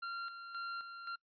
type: tone with tremolo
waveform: 45% pulse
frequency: 1380 Hz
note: F6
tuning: 21 cents flat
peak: -39 dBFS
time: 0.02-1.16 s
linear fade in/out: 10 ms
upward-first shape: square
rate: 1.9 Hz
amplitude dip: 55%
effects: noise-tail reverb RT60 0.1 s tail -26 dB re dry + resampled to 11025 Hz